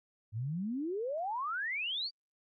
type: exponential sweep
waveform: sine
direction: up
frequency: 101.8 to 4767 Hz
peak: -33 dBFS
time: 0.32-2.11 s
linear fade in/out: 50 ms
effects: Opus 48 kbps